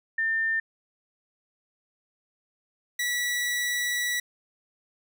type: tone pair in turn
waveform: sine / sawtooth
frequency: 1800 / 1947 Hz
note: A6 / B6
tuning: +39 / -25 cents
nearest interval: minor second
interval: 136 cents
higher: second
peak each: -23 / -22 dBFS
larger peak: second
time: 0.18-0.6 / 2.99-4.2 s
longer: second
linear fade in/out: 5 ms
effects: none